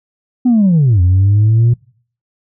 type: linear two-way sweep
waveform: sine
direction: down then up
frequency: 255.8 to 87.31 to 121 Hz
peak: -5 dBFS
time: 0.45-1.74 s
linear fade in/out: 10 ms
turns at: 1.01 s
effects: noise-tail reverb RT60 0.5 s tail -23 dB re dry + tanh soft clip ceiling -5 dBFS